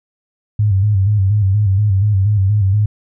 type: tone with vibrato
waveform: sine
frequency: 100.6 Hz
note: G2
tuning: 45 cents sharp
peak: -10 dBFS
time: 0.59-2.86 s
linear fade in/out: 5 ms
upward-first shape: square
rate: 4.2 Hz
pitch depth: 79 cents each way
effects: none